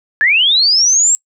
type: linear sweep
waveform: sine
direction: up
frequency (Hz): 1661.2 to 7660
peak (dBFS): -8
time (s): 0.21-1.15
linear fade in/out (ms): 0
effects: noise-tail reverb RT60 0.1 s tail -25 dB re dry